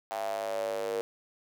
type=tone with high-pass filter sweep; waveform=square; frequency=51.91 Hz; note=G#1; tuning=in tune; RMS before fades=-33 dBFS; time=0.11-1.01 s; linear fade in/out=0 ms; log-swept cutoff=730 to 470 Hz; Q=7.8; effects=none